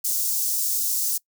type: high-pass noise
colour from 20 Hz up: white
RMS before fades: -24 dBFS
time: 0.04-1.18 s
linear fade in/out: 10 ms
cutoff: 5500 Hz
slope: 24 dB/octave
effects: noise-tail reverb RT60 0.1 s tail -23 dB re dry